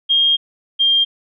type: tone pair in turn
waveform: sine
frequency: 3229 / 3201 Hz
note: G#7 / G7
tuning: -49 / +36 cents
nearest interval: unison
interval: 15 cents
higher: first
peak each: -11 dBFS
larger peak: neither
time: 0.09-0.37 / 0.79-1.05 s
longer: first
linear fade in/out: 20 ms
effects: none